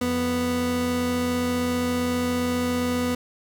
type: tone pair together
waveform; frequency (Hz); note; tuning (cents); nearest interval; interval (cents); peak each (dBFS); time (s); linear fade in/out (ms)
30% pulse; 87.29 / 246.9; F2 / B3; 0 / 0; octave + tritone; 1800; -30 / -20; 0.01-3.15; 5
effects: none